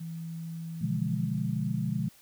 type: tone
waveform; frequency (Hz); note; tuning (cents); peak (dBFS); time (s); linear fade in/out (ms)
sine; 164.5; E3; -3; -35; 0-1.29; 10
type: chord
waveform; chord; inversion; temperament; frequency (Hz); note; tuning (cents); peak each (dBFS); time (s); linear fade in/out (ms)
sine; B diminished seventh; none; equal; 123.47 / 146.83 / 174.61 / 207.7; B2 / D3 / F3 / Ab3; 0 / 0 / 0 / 0; -33; 0.81-2.09; 10
effects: white hiss -58 dBFS RMS until 2.21 s